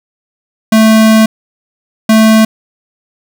square tone pair in turn, 220 / 220 Hz, A3 / A3, 0 / 0 cents, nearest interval unison, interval 0 cents, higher neither, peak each -4 dBFS, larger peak neither, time 0.72-1.26 / 2.09-2.45 s, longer first, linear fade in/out 5 ms, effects none

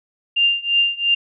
sine tone with tremolo, 2794 Hz, F7, in tune, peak -11 dBFS, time 0.36-1.15 s, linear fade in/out 10 ms, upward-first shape triangle, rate 2.9 Hz, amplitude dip 95%, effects none

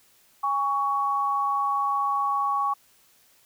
sine tone pair together, 818 / 1118.8 Hz, G#5 / C#6, -26 / +16 cents, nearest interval perfect fourth, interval 542 cents, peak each -28 / -23 dBFS, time 0.43-2.74 s, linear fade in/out 10 ms, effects white hiss -60 dBFS RMS until 3.45 s

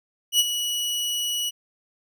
sawtooth tone with ADSR envelope, 2930 Hz, F#7, 18 cents flat, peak -11 dBFS, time 0.32-1.51 s, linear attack 75 ms, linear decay 34 ms, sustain -10 dB, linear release 27 ms, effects none

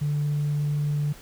sine tone, 146.83 Hz, D3, in tune, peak -21 dBFS, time 0.01-1.13 s, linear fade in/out 10 ms, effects tanh soft clip ceiling -19 dBFS + pink hiss -48 dBFS RMS until 1.21 s

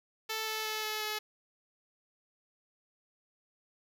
5% pulse tone with pitch steps, 440 / 436.7 / 433.4 / 430.2 / 427 Hz, A4 / A4 / A4 / A4 / G#4, 0 / -13 / -26 / -39 / +48 cents, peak -22 dBFS, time 0.29-1.19 s, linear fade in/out 10 ms, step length 180 ms, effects none

